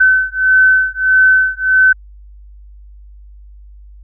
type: beating tone pair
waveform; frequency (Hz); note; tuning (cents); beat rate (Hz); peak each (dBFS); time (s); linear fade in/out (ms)
sine; 1522 / 1523.6; F#6 / G6; +48 / -50; 1.6; -11; 0-1.93; 10
effects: added 50 Hz sine -35 dBFS peak until 4.03 s